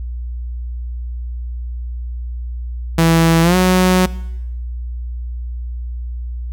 sawtooth tone with pitch glide, 164.81 to 183.93 Hz, E3 to F#3, 0 to -10 cents, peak -6 dBFS, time 2.98-4.06 s, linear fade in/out 5 ms, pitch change +190 cents, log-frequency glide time 3.42-3.56 s, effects noise-tail reverb RT60 0.9 s tail -19 dB re dry + added 60 Hz sine -22 dBFS peak until 6.52 s

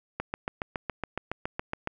click train, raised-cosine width 0.5 ms, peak -15 dBFS, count 13, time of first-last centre 0.2-1.874 s, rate 7.17 Hz, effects none

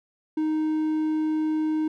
triangle tone, 311.1 Hz, D#4, in tune, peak -20 dBFS, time 0.37-1.88 s, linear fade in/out 5 ms, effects none

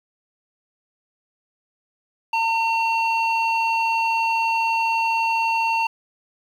square tone with low-pass filter, 908 Hz, A#5, 46 cents flat, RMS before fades -21 dBFS, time 2.33-5.87 s, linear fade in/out 5 ms, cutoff 3100 Hz, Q 2.1, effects 8-bit

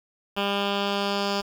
10% pulse tone with low-pass filter sweep, 200.4 Hz, G3, 38 cents sharp, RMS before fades -26 dBFS, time 0.36-1.42 s, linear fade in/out 20 ms, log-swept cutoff 3000 to 5000 Hz, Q 2.6, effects 7-bit

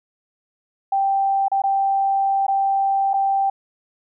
sine tone with dropouts, 784 Hz, G5, in tune, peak -16 dBFS, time 0.92-3.5 s, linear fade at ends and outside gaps 5 ms, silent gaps 1.483-1.516 / 1.62-1.637 / 2.467-2.481 / 3.134-3.139 s, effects none

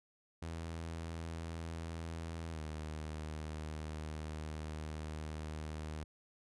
sawtooth tone with pitch glide, 82.41 to 77.34 Hz, E2 to D#2, 0 to -10 cents, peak -37 dBFS, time 0.42-6.04 s, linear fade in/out 5 ms, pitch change -110 cents, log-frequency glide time 2.51-2.6 s, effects resampled to 24000 Hz

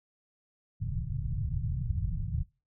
white low-pass noise, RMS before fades -32 dBFS, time 0.8-2.44 s, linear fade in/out 20 ms, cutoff 150 Hz, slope 48 dB/octave, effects noise-tail reverb RT60 0.3 s tail -23 dB re dry

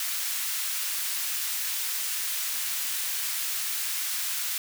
white high-pass noise, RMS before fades -30 dBFS, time 0-4.58 s, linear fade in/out 2 ms, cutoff 1500 Hz, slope 12 dB/octave, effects none

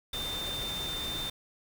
sine tone in noise, 3593 Hz, A7, 36 cents sharp, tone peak -34 dBFS, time 0.13-1.3 s, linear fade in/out 5 ms, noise pink, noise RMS -39 dBFS, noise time 0.13-1.3 s, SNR +2 dB, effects none

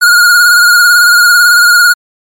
square tone with vibrato, 1431 Hz, F6, 42 cents sharp, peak -3 dBFS, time 0.01-1.94 s, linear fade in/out 20 ms, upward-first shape triangle, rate 18 Hz, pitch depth 51 cents each way, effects MP3 64 kbps

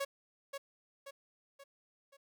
sawtooth tone with echo, 554.4 Hz, C#5, in tune, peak -30 dBFS, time 0-0.05 s, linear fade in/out 10 ms, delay 530 ms, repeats 4, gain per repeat -6 dB, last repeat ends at 2.17 s, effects none

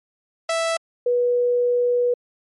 sawtooth / sine tone pair in turn, 659.3 / 487.6 Hz, E5 / B4, 0 / -22 cents, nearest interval perfect fourth, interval 522 cents, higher first, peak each -16 dBFS, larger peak neither, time 0.49-0.77 / 1.06-2.14 s, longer second, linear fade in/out 5 ms, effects MP3 48 kbps

